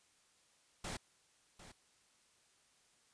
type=noise with echo; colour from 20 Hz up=pink; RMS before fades=-43 dBFS; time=0.84-0.97 s; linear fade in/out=5 ms; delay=750 ms; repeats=1; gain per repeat=-13 dB; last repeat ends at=1.72 s; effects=white hiss -71 dBFS RMS until 3.13 s + resampled to 22050 Hz